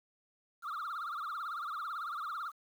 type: tone with vibrato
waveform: sine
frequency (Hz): 1272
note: D#6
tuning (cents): +38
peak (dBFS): -34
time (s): 0.62-2.52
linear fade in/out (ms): 50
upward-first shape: triangle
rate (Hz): 18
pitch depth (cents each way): 210
effects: tanh soft clip ceiling -35 dBFS + 10-bit